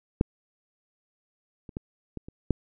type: clicks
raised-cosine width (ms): 3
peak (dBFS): -7 / -29 / -19 / -22 / -28 / -9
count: 6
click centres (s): 0.211 / 1.692 / 1.769 / 2.173 / 2.285 / 2.507
effects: none